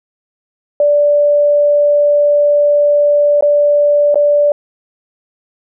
sine tone with dropouts, 584 Hz, D5, 10 cents flat, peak -7 dBFS, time 0.8-4.52 s, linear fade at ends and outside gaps 2 ms, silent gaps 3.409-3.424 / 4.144-4.156 s, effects none

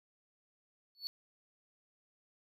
triangle tone with exponential growth, 4435 Hz, C#8, in tune, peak -32 dBFS, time 0.95-1.07 s, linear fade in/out 0 ms, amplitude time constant 26 ms, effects none

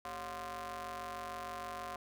sawtooth ring-modulated tone, 164.4 Hz, E3, 4 cents flat, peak -34 dBFS, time 0.05-1.96 s, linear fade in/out 0 ms, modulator 881 Hz, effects none

